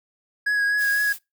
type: tone with vibrato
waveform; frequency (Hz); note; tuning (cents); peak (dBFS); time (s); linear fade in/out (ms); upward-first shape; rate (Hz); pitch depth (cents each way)
triangle; 1661.2; G#6; 0; -17; 0.46-1.13; 10; triangle; 4; 24
type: noise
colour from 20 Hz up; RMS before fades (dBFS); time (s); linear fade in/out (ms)
blue; -34; 0.77-1.19; 50
effects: noise-tail reverb RT60 0.2 s tail -23 dB re dry

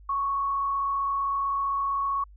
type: tone with frequency modulation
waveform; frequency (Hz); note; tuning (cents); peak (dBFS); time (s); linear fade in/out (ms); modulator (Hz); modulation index
sine; 1109; C#6; 0; -24; 0.09-2.24; 5; 35.5; 0.45
effects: added 50 Hz sine -47 dBFS peak until 2.36 s

